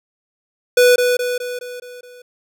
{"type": "tone with echo", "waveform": "square", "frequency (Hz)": 493.2, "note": "B4", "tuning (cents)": -2, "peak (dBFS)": -9, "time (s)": [0.77, 0.96], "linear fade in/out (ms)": 5, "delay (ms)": 210, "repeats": 6, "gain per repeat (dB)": -5, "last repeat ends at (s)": 2.22, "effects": []}